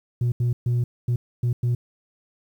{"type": "tone bursts at uneven times", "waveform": "sine", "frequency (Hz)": 121, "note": "B2", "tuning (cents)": -35, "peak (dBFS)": -16, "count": 6, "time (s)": [[0.21, 0.32], [0.4, 0.53], [0.66, 0.84], [1.08, 1.16], [1.43, 1.53], [1.63, 1.75]], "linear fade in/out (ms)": 5, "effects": ["tanh soft clip ceiling -18 dBFS", "9-bit"]}